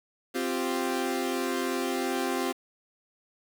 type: chord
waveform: sawtooth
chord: C suspended fourth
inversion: none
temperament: equal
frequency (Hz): 261.6 / 349.2 / 392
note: C4 / F4 / G4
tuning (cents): 0 / 0 / 0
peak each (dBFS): -27 / -28 / -29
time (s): 0.34-2.53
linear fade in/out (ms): 20
effects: 8-bit